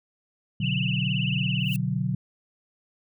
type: tone with vibrato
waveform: sine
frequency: 2801 Hz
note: F7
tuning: 4 cents sharp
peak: -28 dBFS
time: 0.6-1.77 s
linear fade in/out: 50 ms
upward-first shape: triangle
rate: 18 Hz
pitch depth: 150 cents each way
type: chord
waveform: sine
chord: B minor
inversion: none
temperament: equal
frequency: 123.47 / 146.83 / 185 Hz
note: B2 / D3 / F#3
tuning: 0 / 0 / 0 cents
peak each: -28 dBFS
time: 0.6-2.15 s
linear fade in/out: 5 ms
type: noise with exponential growth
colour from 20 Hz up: violet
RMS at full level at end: -35 dBFS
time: 1.57-1.76 s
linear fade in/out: 0 ms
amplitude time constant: 40 ms
effects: none